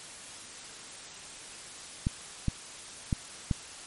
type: clicks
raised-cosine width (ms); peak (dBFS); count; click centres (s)
5; -14; 4; 2.069 / 2.483 / 3.128 / 3.512
effects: white hiss -45 dBFS RMS until 3.86 s + MP3 48 kbps